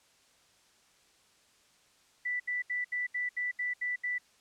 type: tone bursts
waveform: sine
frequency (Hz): 1975.5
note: B6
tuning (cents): 0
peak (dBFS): -30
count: 9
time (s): 2.25-4.184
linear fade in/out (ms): 10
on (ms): 150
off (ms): 73
effects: white hiss -65 dBFS RMS until 4.4 s + low-pass 8000 Hz 12 dB/octave